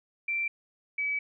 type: tone pair in turn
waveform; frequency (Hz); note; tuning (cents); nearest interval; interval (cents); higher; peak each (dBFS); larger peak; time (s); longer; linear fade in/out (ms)
sine; 2349 / 2287; D7 / D7; 0 / -47; unison; 47; first; -27; neither; 0.28-0.48 / 0.98-1.19; second; 5
effects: none